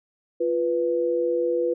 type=tone pair together; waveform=sine; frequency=348 / 493.1 Hz; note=F4 / B4; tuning=-6 / -3 cents; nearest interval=tritone; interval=603 cents; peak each=-25 / -22 dBFS; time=0.4-1.74 s; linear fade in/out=10 ms; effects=none

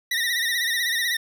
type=tone with vibrato; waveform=25% pulse; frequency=1891 Hz; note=A#6; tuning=24 cents sharp; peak=-18 dBFS; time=0.11-1.17 s; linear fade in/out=5 ms; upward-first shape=sine; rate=16 Hz; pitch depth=79 cents each way; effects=none

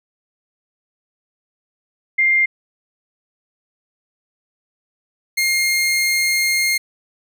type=tone pair in turn; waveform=sine / sawtooth; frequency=2106 / 2127 Hz; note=C7 / C7; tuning=+11 / +28 cents; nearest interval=unison; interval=17 cents; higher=second; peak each=-12 dBFS; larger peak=neither; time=2.18-2.46 / 5.37-6.78 s; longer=second; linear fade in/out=10 ms; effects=none

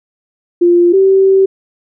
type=tone pair in turn; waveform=sine; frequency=348.3 / 385.5 Hz; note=F4 / G4; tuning=-5 / -29 cents; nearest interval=major second; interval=176 cents; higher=second; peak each=-5 dBFS; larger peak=neither; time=0.61-0.93 / 0.93-1.46 s; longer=second; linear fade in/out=10 ms; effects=none

